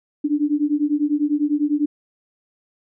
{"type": "beating tone pair", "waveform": "sine", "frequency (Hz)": [289.9, 299.9], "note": ["D4", "D4"], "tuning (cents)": [-22, 36], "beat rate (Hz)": 10, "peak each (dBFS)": [-20, -20], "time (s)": [0.24, 1.86], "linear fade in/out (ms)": 10, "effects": []}